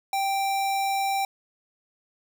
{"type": "tone", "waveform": "square", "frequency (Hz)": 784, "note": "G5", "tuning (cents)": 0, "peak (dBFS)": -24, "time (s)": [0.13, 1.25], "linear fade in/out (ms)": 2, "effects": []}